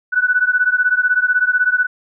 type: beating tone pair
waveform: sine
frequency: 1480 / 1496 Hz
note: F#6 / F#6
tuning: 0 / +19 cents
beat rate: 16 Hz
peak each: -15 / -16 dBFS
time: 0.12-1.87 s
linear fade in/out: 20 ms
effects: none